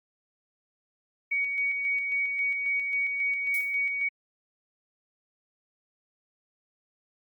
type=tone with tremolo; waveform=sine; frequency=2247 Hz; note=C#7; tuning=23 cents sharp; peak=-24 dBFS; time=1.31-4.09 s; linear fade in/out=10 ms; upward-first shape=square; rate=3.7 Hz; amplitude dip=35%
type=noise with exponential decay; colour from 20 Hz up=violet; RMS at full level=-36 dBFS; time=3.54-3.83 s; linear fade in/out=1 ms; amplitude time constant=61 ms
effects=Opus 48 kbps